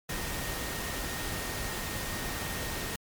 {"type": "tone in noise", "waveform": "sine", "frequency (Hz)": 1853, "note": "A#6", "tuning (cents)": -11, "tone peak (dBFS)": -43, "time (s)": [0.09, 2.96], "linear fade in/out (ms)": 5, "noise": "pink", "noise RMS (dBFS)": -35, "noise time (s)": [0.09, 2.96], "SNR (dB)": -11, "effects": ["MP3 96 kbps"]}